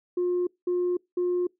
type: tone bursts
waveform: sine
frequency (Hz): 356.5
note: F4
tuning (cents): +36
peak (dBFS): -21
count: 3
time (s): 0.17-1.47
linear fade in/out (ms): 5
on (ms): 300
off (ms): 200
effects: noise-tail reverb RT60 0.2 s tail -26 dB re dry + tanh soft clip ceiling -20 dBFS